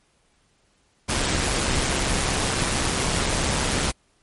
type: noise with amplitude modulation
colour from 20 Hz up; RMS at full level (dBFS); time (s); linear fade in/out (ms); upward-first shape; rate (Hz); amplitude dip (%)
pink; -21; 1.08-3.92; 20; sine; 135; 45
effects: pink hiss -64 dBFS RMS until 4.22 s + MP3 48 kbps